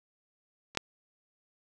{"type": "clicks", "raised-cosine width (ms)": 0.2, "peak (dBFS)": [-29, -7], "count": 2, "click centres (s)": [0.75, 0.773], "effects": []}